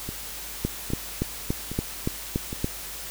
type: two click trains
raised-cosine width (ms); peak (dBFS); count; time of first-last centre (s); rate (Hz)
3; -11 / -19; 8 / 4; 0.65-2.644 / 0.09-2.529; 3.51 / 1.23
effects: added 50 Hz sine -46 dBFS peak until 3.1 s + white hiss -37 dBFS RMS until 3.1 s